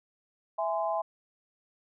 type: chord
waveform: sine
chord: E augmented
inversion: none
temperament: equal with one note detuned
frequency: 659.3 / 830.6 / 1031.5 Hz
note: E5 / G#5 / B#5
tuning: 0 / 0 / -25 cents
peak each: -30 / -32 / -34 dBFS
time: 0.58-1.02 s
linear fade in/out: 10 ms
effects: none